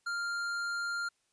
triangle tone with hard clipping, 1396.9 Hz, F6, in tune, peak -34 dBFS, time 0.06-1.09 s, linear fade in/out 10 ms, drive 14 dB, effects white hiss -75 dBFS RMS until 1.32 s + resampled to 22050 Hz

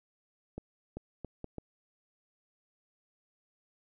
accelerating click train, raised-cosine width 2 ms, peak -26 dBFS, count 5, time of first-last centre 0.58-1.583 s, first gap 390 ms, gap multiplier 0.71, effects none

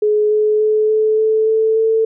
sine tone with pitch steps, 422.6 / 426.3 / 430 / 433.7 / 437.5 / 441.3 / 445.2 Hz, G#4 / G#4 / A4 / A4 / A4 / A4 / A4, +30 / +45 / -40 / -25 / -10 / +5 / +20 cents, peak -11 dBFS, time 0.02-2.05 s, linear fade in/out 5 ms, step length 290 ms, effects none

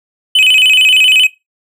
triangle tone with vibrato, 2768 Hz, F7, 16 cents flat, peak -3 dBFS, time 0.35-1.27 s, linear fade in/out 5 ms, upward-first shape square, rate 13 Hz, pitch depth 150 cents each way, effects noise-tail reverb RT60 0.2 s tail -18 dB re dry

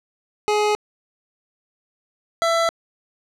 25% pulse tone pair in turn, 420 / 666.7 Hz, G#4 / E5, +19 / +19 cents, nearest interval minor sixth, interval 800 cents, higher second, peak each -13 dBFS, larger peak neither, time 0.48-0.75 / 2.42-2.69 s, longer neither, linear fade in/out 0 ms, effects low-pass 7000 Hz 12 dB/octave + 9-bit

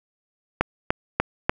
click train, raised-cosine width 0.5 ms, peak -3 dBFS, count 4, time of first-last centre 0.61-1.495 s, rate 3.39 Hz, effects none

